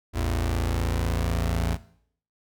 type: tone pair together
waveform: sawtooth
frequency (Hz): 56.06 / 84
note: A1 / E2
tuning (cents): +33 / +33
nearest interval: perfect fifth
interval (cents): 700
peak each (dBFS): -22 / -23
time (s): 0.13-1.78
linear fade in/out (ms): 50
effects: noise-tail reverb RT60 0.6 s tail -17 dB re dry